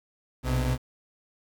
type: tone pair together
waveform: 35% pulse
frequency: 60.6 / 127.48 Hz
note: B1 / C3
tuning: -32 / -45 cents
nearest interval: octave + minor second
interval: 1287 cents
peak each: -25 dBFS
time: 0.43-0.78 s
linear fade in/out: 50 ms
effects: 9-bit